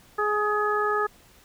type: harmonic tone with a mistuned harmonic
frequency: 418.8 Hz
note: G#4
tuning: 15 cents sharp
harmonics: 1 / 2 / 3 / 4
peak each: -26 / -31 / -25 / -30 dBFS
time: 0.18-1.07 s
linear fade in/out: 10 ms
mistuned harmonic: 4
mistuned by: +19 cents
effects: pink hiss -55 dBFS RMS until 1.44 s